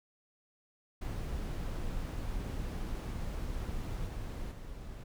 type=noise with level steps; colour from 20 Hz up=brown; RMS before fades=-37 / -39 / -44 dBFS; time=1.01-5.04 s; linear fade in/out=10 ms; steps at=4.06 / 4.51 s; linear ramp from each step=10 ms; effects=none